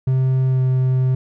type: tone with pitch glide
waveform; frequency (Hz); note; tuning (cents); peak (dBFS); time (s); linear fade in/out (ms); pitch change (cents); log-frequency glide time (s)
triangle; 130.7 to 129.35; C3 to C3; -1 to -19; -12; 0.07-1.15; 5; -18; 0.47-0.61
effects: none